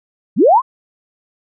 sine linear sweep, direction up, 138.59 to 1110 Hz, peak -6 dBFS, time 0.36-0.62 s, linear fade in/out 50 ms, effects none

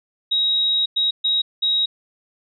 sine tone bursts at uneven times, 3806 Hz, A#7, 35 cents sharp, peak -16 dBFS, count 4, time 0.31-0.86 / 0.96-1.11 / 1.24-1.42 / 1.62-1.86 s, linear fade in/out 10 ms, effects none

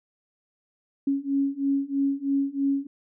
sine beating tone pair, 275.2 / 278.3 Hz, C#4 / C#4, -12 / +7 cents, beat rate 3.1 Hz, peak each -26 / -25 dBFS, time 1.07-2.87 s, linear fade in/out 5 ms, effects none

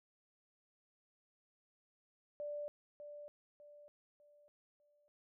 sine tone with echo, 587.3 Hz, D5, in tune, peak -40 dBFS, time 2.4-2.68 s, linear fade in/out 0 ms, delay 600 ms, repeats 4, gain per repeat -8 dB, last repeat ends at 5.08 s, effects none

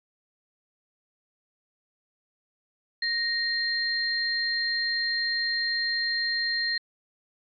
sine tone pair together, 1864.7 / 4186 Hz, A#6 / C8, 0 / 0 cents, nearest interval octave + major second, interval 1400 cents, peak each -27 dBFS, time 3.02-6.78 s, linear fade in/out 5 ms, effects MP3 96 kbps

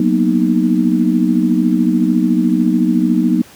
sine chord, B major seventh, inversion second, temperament equal, 185 / 233.1 / 246.9 / 311.1 Hz, F#3 / A#3 / B3 / D#4, 0 / 0 / 0 / 0 cents, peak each -16 dBFS, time 0-3.42 s, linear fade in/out 2 ms, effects pink hiss -41 dBFS RMS until 3.55 s + high-pass 100 Hz 12 dB/octave

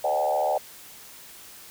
sine tone with frequency modulation, 685 Hz, F5, 34 cents flat, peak -21 dBFS, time 0.04-0.58 s, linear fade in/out 5 ms, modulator 74 Hz, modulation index 2, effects white hiss -46 dBFS RMS until 1.7 s

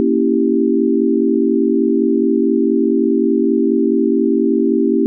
sine chord, A# diminished seventh, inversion none, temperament equal with one note detuned, 233.1 / 277.2 / 327.2 / 392 Hz, A#3 / C#4 / E4 / G4, 0 / 0 / -13 / 0 cents, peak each -17 dBFS, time 0-5.06 s, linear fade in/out 0 ms, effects none

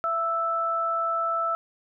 sine tone pair together, 669.2 / 1318.5 Hz, E5 / E6, +26 / 0 cents, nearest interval octave, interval 1174 cents, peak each -30 / -24 dBFS, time 0.04-1.55 s, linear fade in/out 0 ms, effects none

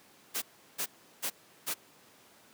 white noise bursts, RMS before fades -33 dBFS, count 4, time 0.34-1.744 s, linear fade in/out 20 ms, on 81 ms, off 360 ms, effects pink hiss -59 dBFS RMS until 2.53 s + high-pass 200 Hz 12 dB/octave

